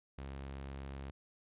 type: tone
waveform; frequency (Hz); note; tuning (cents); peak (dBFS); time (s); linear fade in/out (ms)
sawtooth; 68.1; C#2; -30; -39; 0.18-1.11; 5
effects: resampled to 8000 Hz